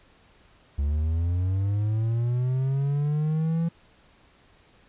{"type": "linear sweep", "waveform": "triangle", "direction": "up", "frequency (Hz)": [69.3, 168.4], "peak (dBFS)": -20, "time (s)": [0.78, 3.69], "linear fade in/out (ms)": 10, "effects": ["pink hiss -58 dBFS RMS until 4.88 s", "resampled to 8000 Hz"]}